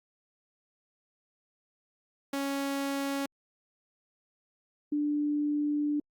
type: tone pair in turn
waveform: sawtooth / sine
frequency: 277.2 / 294.7 Hz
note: C#4 / D4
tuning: 0 / +6 cents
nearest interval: minor second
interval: 106 cents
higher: second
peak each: -26 dBFS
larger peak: neither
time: 2.33-3.26 / 4.92-6 s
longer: second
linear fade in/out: 5 ms
effects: Opus 48 kbps